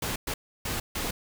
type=noise bursts at uneven times; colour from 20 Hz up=pink; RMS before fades=-31 dBFS; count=4; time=0.02-0.16 / 0.27-0.34 / 0.65-0.8 / 0.95-1.11 s; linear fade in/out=5 ms; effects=none